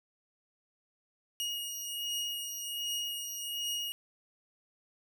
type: beating tone pair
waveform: sawtooth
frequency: 2874 / 2875.3 Hz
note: F7 / F7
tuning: +49 / +50 cents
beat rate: 1.3 Hz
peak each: -33 / -37 dBFS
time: 1.4-3.92 s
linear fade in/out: 0 ms
effects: none